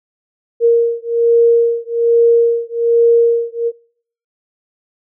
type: beating tone pair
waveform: sine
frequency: 466.2 / 467.4 Hz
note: A#4 / A#4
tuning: 0 / +5 cents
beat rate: 1.2 Hz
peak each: -12 dBFS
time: 0.6-3.72 s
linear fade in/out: 50 ms
effects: noise-tail reverb RT60 0.6 s tail -26 dB re dry